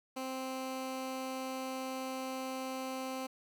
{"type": "tone", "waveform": "15% pulse", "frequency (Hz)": 261.6, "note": "C4", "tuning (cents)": 0, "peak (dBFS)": -31, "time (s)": [0.16, 3.27], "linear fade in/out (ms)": 10, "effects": []}